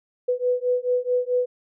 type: beating tone pair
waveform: sine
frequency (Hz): 493.9 / 498.5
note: B4 / B4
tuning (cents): 0 / +16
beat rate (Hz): 4.6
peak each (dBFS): -23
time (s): 0.28-1.46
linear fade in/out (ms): 10
effects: none